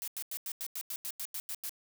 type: noise bursts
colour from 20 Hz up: blue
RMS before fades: -38 dBFS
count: 12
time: 0.02-1.694 s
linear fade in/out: 0 ms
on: 57 ms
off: 90 ms
effects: none